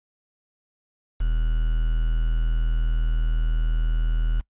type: tone with quantisation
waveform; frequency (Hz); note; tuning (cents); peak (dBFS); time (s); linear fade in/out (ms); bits
triangle; 40.13; E1; -46; -17; 1.2-4.41; 10; 7
effects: noise-tail reverb RT60 0.1 s tail -22 dB re dry + resampled to 8000 Hz